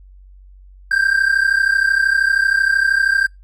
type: tone pair together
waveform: triangle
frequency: 1568 / 1600.9 Hz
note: G6 / G6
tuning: 0 / +36 cents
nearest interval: unison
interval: 36 cents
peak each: -14 dBFS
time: 0.91-3.27 s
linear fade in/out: 5 ms
effects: noise-tail reverb RT60 0.2 s tail -26 dB re dry + added 47 Hz sine -40 dBFS peak until 3.43 s